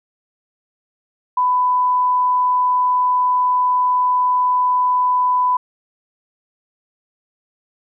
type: tone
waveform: sine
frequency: 998 Hz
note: B5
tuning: 18 cents sharp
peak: -13 dBFS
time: 1.37-5.57 s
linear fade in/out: 5 ms
effects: none